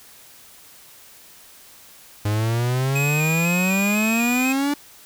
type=exponential sweep; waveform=45% pulse; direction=up; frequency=102.8 to 292 Hz; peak=-19 dBFS; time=2.25-4.74 s; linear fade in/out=5 ms
type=tone with vibrato; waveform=square; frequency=2489 Hz; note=D#7; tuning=in tune; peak=-23 dBFS; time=2.95-4.53 s; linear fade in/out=10 ms; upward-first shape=square; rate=2 Hz; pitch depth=25 cents each way
effects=white hiss -47 dBFS RMS until 5.05 s